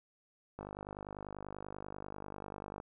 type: click train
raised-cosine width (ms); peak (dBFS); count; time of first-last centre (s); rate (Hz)
1; -29; 112; 0.59-2.801; 50.2
effects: none